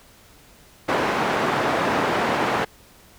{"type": "band-pass noise", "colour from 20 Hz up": "white", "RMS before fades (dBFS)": -22, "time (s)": [0.88, 2.65], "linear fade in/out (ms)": 10, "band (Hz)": [160, 1200], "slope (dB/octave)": 12, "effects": ["pink hiss -51 dBFS RMS until 3.18 s"]}